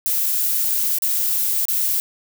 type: noise with dropouts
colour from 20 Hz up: violet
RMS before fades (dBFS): -20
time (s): 0.06-2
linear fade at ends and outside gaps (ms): 0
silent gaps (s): 0.985-1.022 / 1.653-1.684
effects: none